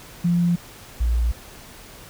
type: tone pair in turn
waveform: sine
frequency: 173.4 / 58.47 Hz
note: F3 / A#1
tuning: -12 / +6 cents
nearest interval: octave + perfect fifth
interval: 1882 cents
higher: first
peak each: -16 / -17 dBFS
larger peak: first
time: 0.24-0.56 / 1-1.32 s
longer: neither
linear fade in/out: 10 ms
effects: pink hiss -43 dBFS RMS until 2.09 s